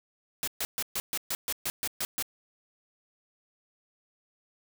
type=noise bursts; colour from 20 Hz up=white; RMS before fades=-31 dBFS; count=11; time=0.43-2.225 s; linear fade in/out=0 ms; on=45 ms; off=130 ms; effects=none